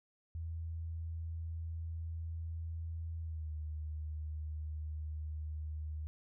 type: tone with pitch glide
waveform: sine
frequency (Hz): 82 to 76.95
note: E2 to D#2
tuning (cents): -9 to -19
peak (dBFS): -38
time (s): 0.35-6.07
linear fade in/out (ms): 0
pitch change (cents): -110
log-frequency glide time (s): 3.2-3.52
effects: none